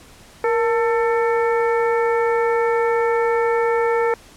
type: harmonic tone with a mistuned harmonic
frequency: 445.7 Hz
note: A4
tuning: 22 cents sharp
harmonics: 1 / 2 / 3 / 4 / 5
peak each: -17 / -23 / -27 / -29 / -31 dBFS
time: 0.44-4.14 s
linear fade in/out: 2 ms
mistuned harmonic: 1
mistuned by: +82 cents
effects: pink hiss -46 dBFS RMS until 4.36 s + low-pass 11000 Hz 12 dB/octave